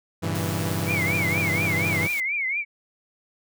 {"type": "chord", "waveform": "sawtooth", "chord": "G diminished seventh", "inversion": "none", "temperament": "equal with one note detuned", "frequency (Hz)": [98, 116.14, 138.59, 164.81], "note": ["G2", "Bb2", "Db3", "Fb3"], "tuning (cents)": [0, -6, 0, 0], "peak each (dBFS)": [-24, -30, -30, -24], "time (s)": [0.22, 2.08], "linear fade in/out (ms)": 20}
{"type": "noise", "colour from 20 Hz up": "white", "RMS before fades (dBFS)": -37, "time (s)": [0.35, 2.2], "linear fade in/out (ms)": 0}
{"type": "tone with vibrato", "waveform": "sine", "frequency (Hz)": 2217, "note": "C#7", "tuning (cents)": 0, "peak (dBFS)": -23, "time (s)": [0.86, 2.65], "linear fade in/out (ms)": 50, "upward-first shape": "triangle", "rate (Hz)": 4.2, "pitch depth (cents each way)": 170}
{"effects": []}